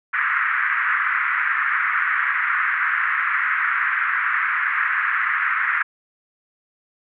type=band-pass noise; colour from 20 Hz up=white; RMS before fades=-21 dBFS; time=0.13-5.83 s; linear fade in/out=10 ms; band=1200 to 2000 Hz; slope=48 dB/octave; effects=none